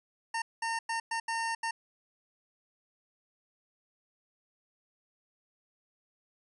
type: tone bursts at uneven times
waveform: 25% pulse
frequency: 912 Hz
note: A#5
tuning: 38 cents flat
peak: -27 dBFS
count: 6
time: 0.34-0.42 / 0.62-0.79 / 0.89-1 / 1.11-1.2 / 1.28-1.55 / 1.63-1.71 s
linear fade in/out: 5 ms
effects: resampled to 24000 Hz